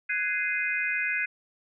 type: chord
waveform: sine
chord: Ab dominant seventh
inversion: third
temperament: just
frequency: 1495.1 / 1661.2 / 2077 / 2492 Hz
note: Gb6 / Ab6 / C7 / Eb7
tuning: +18 / 0 / -13 / +2 cents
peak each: -33 / -32 / -30 / -30 dBFS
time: 0.09-1.26 s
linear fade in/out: 10 ms
effects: none